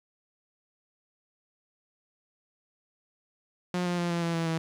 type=tone with pitch steps; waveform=sawtooth; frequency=178.9 / 176.13 / 173.41 / 170.72 / 168.08 / 165.48 / 162.92 Hz; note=F3 / F3 / F3 / F3 / E3 / E3 / E3; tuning=+42 / +15 / -12 / -39 / +34 / +7 / -20 cents; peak=-23 dBFS; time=3.74-4.58 s; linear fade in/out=2 ms; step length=120 ms; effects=low-pass 7000 Hz 12 dB/octave + 10-bit